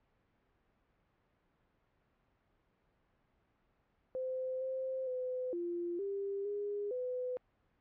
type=tone with pitch steps; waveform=sine; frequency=516 / 523 / 507 / 346.6 / 397.1 / 409.8 / 502 Hz; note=C5 / C5 / B4 / F4 / G4 / G#4 / B4; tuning=-24 / -1 / +45 / -13 / +22 / -23 / +28 cents; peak=-35 dBFS; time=4.15-7.37 s; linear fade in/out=0 ms; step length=460 ms; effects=pink hiss -75 dBFS RMS until 7.8 s + low-pass 2000 Hz 12 dB/octave